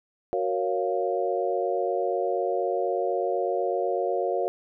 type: chord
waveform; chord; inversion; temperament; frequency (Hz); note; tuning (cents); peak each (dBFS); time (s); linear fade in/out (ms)
sine; Gb major seventh; none; equal; 370 / 466.2 / 554.4 / 698.5; Gb4 / Bb4 / Db5 / F5; 0 / 0 / 0 / 0; -29; 0.33-4.48; 0
effects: none